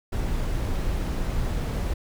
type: noise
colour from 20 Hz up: brown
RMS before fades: -26 dBFS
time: 0.12-1.94 s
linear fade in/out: 10 ms
effects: none